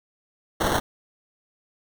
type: noise with sample-and-hold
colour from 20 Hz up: white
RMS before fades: -23 dBFS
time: 0.6-0.8 s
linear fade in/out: 10 ms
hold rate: 2450 Hz
effects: none